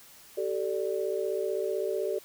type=chord; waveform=sine; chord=G suspended second; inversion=none; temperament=equal with one note detuned; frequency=384.2 / 440 / 587.3 Hz; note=G4 / A4 / D5; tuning=-35 / 0 / 0 cents; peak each=-31 / -32 / -33 dBFS; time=0.37-2.19 s; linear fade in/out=10 ms; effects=white hiss -53 dBFS RMS until 2.24 s